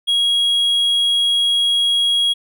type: tone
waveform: triangle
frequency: 3300 Hz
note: G#7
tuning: 12 cents flat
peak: -12 dBFS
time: 0.07-2.34 s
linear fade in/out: 20 ms
effects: none